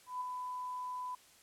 sine tone with ADSR envelope, 1000 Hz, B5, 21 cents sharp, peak -34 dBFS, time 0.06-1.15 s, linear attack 150 ms, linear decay 9 ms, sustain -4 dB, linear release 4 ms, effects white hiss -62 dBFS RMS until 1.42 s + low-pass 11000 Hz 12 dB/octave

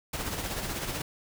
pink noise with tremolo, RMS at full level -32 dBFS, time 0.13-1.02 s, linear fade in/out 5 ms, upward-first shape sine, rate 16 Hz, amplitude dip 45%, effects none

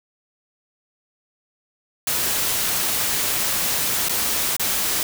white noise with dropouts, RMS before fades -22 dBFS, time 2.07-5.03 s, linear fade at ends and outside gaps 2 ms, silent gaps 4.086-4.094 / 4.566-4.596 s, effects none

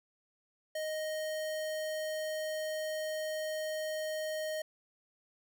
square tone, 622.3 Hz, D#5, in tune, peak -35 dBFS, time 0.75-4.62 s, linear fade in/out 5 ms, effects none

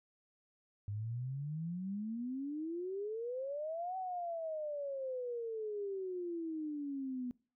sine exponential two-way sweep, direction up then down, 100 to 760 to 244.2 Hz, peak -37 dBFS, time 0.88-7.31 s, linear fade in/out 0 ms, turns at 3.97 s, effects noise-tail reverb RT60 0.4 s tail -23 dB re dry

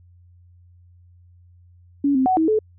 sine tone with pitch steps, 282.6 / 261.7 / 746 / 320.4 / 432.4 Hz, C#4 / C4 / F#5 / E4 / A4, +34 / 0 / +14 / -49 / -30 cents, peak -15 dBFS, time 2.04-2.59 s, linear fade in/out 5 ms, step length 110 ms, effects added 88 Hz sine -48 dBFS peak until 2.78 s

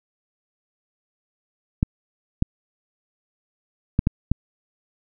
clicks, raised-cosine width 5 ms, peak -5 dBFS, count 5, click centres 1.829 / 2.424 / 3.991 / 4.071 / 4.316 s, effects none

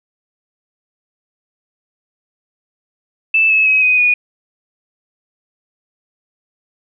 sine tone with pitch steps, 2637 / 2592 / 2547 / 2503 / 2460 Hz, E7 / E7 / D#7 / D#7 / D#7, 0 / -30 / +40 / +10 / -20 cents, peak -9 dBFS, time 3.34-4.14 s, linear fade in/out 5 ms, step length 160 ms, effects none

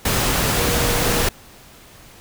sine tone in noise, 477.1 Hz, A#4, 40 cents sharp, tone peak -26 dBFS, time 0.57-1.26 s, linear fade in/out 5 ms, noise pink, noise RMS -19 dBFS, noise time 0.05-1.29 s, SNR -10 dB, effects pink hiss -45 dBFS RMS until 2.2 s

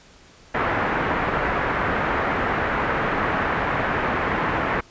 white low-pass noise, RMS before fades -23 dBFS, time 0.54-4.81 s, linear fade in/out 10 ms, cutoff 1800 Hz, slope 24 dB/octave, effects pink hiss -50 dBFS RMS until 4.9 s + resampled to 16000 Hz

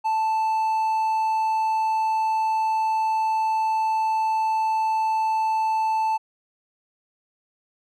triangle tone, 880 Hz, A5, in tune, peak -18 dBFS, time 0.04-6.18 s, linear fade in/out 20 ms, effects none

